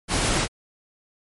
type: noise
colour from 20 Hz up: pink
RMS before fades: -22 dBFS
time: 0.08-0.48 s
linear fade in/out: 50 ms
effects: MP3 48 kbps